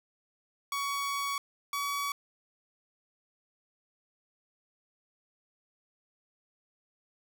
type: tone pair in turn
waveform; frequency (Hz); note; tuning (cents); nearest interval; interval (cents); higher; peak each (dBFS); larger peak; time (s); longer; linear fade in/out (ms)
sawtooth; 1124 / 1134.4; C#6 / C#6; +24 / +40; unison; 16; second; -27 / -27; neither; 0.72-1.38 / 1.73-2.12; first; 2
effects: none